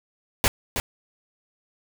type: noise with echo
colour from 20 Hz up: pink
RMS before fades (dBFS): -19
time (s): 0.44-0.48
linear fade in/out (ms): 0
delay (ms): 320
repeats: 1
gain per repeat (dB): -7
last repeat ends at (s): 0.8
effects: none